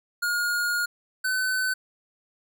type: tone pair in turn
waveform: square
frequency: 1430 / 1515 Hz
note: F6 / F#6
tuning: +41 / +40 cents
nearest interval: minor second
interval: 99 cents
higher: second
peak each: -24 dBFS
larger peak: neither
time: 0.22-0.86 / 1.24-1.74 s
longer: first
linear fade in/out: 10 ms
effects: none